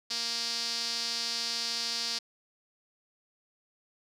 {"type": "tone with band-pass filter", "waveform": "sawtooth", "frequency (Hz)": 233.1, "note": "A#3", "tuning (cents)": 0, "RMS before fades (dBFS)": -33, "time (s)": [0.1, 2.19], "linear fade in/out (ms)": 10, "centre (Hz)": 4800, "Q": 4.7, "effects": []}